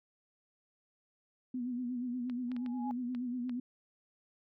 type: tone with vibrato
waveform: sine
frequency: 246.9 Hz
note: B3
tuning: in tune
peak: -34 dBFS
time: 1.54-3.6 s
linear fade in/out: 5 ms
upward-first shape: sine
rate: 8.4 Hz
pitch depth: 59 cents each way
type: clicks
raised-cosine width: 0.3 ms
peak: -34 dBFS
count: 6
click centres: 2.298 / 2.517 / 2.565 / 2.662 / 3.149 / 3.495 s
type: tone with exponential growth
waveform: sine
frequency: 835 Hz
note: G#5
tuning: 9 cents sharp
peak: -35 dBFS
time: 2.48-2.91 s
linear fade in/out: 0 ms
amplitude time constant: 92 ms
effects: none